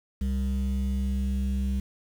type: tone pair together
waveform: sine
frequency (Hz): 66.18 / 198.6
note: C2 / G3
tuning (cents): +20 / +23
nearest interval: octave + perfect fifth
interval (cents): 1903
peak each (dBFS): -24 / -28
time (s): 0.21-1.8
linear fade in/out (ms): 5
effects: tanh soft clip ceiling -22 dBFS + 8-bit